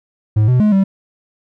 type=tone with pitch steps; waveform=triangle; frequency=107.2 / 125.8 / 211.4 / 193.9 Hz; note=A2 / B2 / G#3 / G3; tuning=-45 / +32 / +31 / -19 cents; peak=-7 dBFS; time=0.36-0.84 s; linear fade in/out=10 ms; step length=120 ms; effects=none